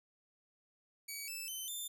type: tone with pitch steps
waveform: 10% pulse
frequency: 2268 / 2636 / 3063 / 3559 Hz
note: C#7 / E7 / G7 / A7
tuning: +39 / -1 / -41 / +19 cents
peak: -33 dBFS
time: 1.08-1.88 s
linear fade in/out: 10 ms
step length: 200 ms
effects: none